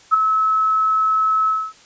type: tone with ADSR envelope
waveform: sine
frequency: 1295 Hz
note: E6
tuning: 31 cents flat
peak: -7 dBFS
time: 0.11-1.73 s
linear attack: 30 ms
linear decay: 8 ms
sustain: -7 dB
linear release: 250 ms
effects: white hiss -48 dBFS RMS until 1.85 s + resampled to 16000 Hz